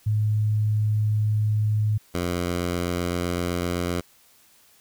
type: tone pair in turn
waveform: sine / 10% pulse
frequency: 106.7 / 87.84 Hz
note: G#2 / F2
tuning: +47 / +11 cents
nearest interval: minor third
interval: 336 cents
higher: first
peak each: -19 / -16 dBFS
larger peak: second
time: 0.06-1.98 / 2.14-4.01 s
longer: first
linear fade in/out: 10 ms
effects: white hiss -57 dBFS RMS until 4.8 s